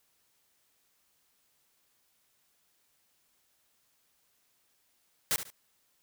white noise with echo, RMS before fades -28 dBFS, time 5.31-5.36 s, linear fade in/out 0 ms, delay 71 ms, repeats 2, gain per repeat -11 dB, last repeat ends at 5.502 s, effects white hiss -72 dBFS RMS until 6.02 s

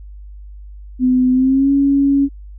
sine tone with pitch glide, 253.9 to 278.5 Hz, B3 to C#4, +48 to +8 cents, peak -10 dBFS, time 0.99-2.29 s, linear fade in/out 50 ms, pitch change +160 cents, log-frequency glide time 1.32-1.71 s, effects added 50 Hz sine -32 dBFS peak until 2.58 s

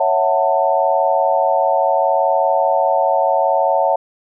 sine chord, F# minor seventh, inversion second, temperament equal with one note detuned, 554.4 / 659.3 / 740 / 892.8 Hz, C#5 / E5 / F#5 / A5, 0 / 0 / 0 / +25 cents, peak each -18 dBFS, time 0-3.96 s, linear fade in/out 5 ms, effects none

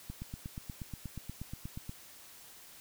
click train, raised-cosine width 5 ms, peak -28 dBFS, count 16, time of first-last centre 0.1-1.894 s, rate 8.36 Hz, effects white hiss -54 dBFS RMS until 2.8 s

